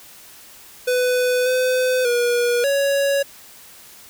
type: tone with pitch steps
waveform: square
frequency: 499 / 508 / 481.2 / 558 Hz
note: B4 / B4 / B4 / C#5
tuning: +18 / +49 / -45 / +11 cents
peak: -17 dBFS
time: 0.87-3.23 s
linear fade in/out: 10 ms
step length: 590 ms
effects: white hiss -44 dBFS RMS until 4.09 s